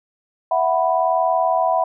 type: chord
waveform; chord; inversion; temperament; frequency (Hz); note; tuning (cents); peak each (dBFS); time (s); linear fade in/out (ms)
sine; E suspended second; none; equal; 659.3 / 740 / 987.8; E5 / F#5 / B5; 0 / 0 / 0; -19 / -19 / -21; 0.51-1.84; 5
effects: none